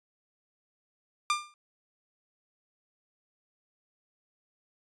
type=tone with exponential decay; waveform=sawtooth; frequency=1196 Hz; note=D6; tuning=31 cents sharp; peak=-18 dBFS; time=1.3-1.54 s; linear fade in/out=1 ms; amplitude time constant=51 ms; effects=resampled to 22050 Hz